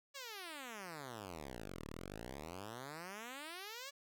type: exponential two-way sweep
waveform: 5% pulse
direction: down then up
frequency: 577 to 36 to 577 Hz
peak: -35 dBFS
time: 0.14-3.91 s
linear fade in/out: 20 ms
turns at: 1.87 s
effects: none